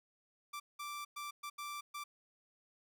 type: tone bursts at uneven times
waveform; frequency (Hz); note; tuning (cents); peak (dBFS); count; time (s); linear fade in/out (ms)
sawtooth; 1173; D6; -2; -38; 6; 0.53-0.6 / 0.79-1.05 / 1.16-1.31 / 1.43-1.5 / 1.58-1.81 / 1.94-2.04; 10
effects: none